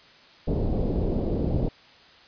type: low-pass noise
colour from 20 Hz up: pink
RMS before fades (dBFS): -25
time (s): 0.47-1.69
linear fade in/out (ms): 10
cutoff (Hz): 550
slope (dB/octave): 24
effects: white hiss -52 dBFS RMS until 2.27 s + resampled to 11025 Hz